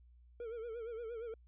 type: tone with vibrato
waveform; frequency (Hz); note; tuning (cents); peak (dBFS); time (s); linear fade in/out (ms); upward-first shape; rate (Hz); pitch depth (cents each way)
triangle; 460.4; A#4; -22; -39; 0.4-1.34; 2; sine; 8.6; 87
effects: added 60 Hz sine -59 dBFS peak until 1.47 s + resampled to 8000 Hz